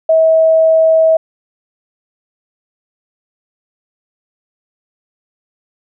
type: tone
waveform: sine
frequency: 644 Hz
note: E5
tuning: 41 cents flat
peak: -6 dBFS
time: 0.09-1.17 s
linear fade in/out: 5 ms
effects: none